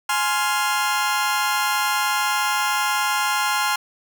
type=chord; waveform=sawtooth; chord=F minor; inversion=first; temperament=just; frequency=838.1 / 1047.7 / 1396.9 Hz; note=Ab5 / C6 / F6; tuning=+16 / +2 / 0 cents; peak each=-20 dBFS; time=0.09-3.76 s; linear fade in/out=5 ms; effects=none